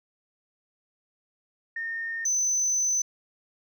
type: tone pair in turn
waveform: sine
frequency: 1828 / 6087 Hz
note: A#6 / F#8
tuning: -34 / +48 cents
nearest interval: octave + major sixth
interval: 2082 cents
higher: second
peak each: -29 / -20 dBFS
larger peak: second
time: 1.76-2.25 / 2.25-3.02 s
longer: second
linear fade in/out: 5 ms
effects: tanh soft clip ceiling -21 dBFS